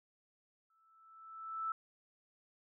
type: tone with exponential growth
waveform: sine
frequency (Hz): 1318.5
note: E6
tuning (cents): 0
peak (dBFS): -33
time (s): 0.7-1.72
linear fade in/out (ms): 2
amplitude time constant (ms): 220
effects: none